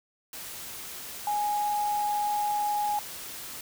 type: tone in noise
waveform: sine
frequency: 830.6 Hz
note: G#5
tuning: in tune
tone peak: -25 dBFS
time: 1.27-2.99 s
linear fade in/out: 2 ms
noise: white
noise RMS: -40 dBFS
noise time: 0.33-3.61 s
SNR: +12 dB
effects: none